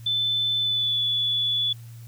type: tone with pitch glide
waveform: sine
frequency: 3520 to 3436 Hz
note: A7 to A7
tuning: 0 to -42 cents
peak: -21 dBFS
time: 0.06-1.73 s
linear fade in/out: 5 ms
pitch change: -42 cents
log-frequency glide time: 0.6-1.01 s
effects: added 116 Hz sine -39 dBFS peak until 2.07 s + white hiss -55 dBFS RMS until 2.07 s